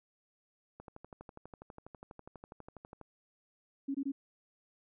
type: click train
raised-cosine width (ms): 1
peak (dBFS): -34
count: 28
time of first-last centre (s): 0.8-3.013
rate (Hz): 12.2
type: tone bursts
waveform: sine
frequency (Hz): 275.4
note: C#4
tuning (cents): -11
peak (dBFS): -32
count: 3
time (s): 3.88-4.12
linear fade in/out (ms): 10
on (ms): 66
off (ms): 21
effects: none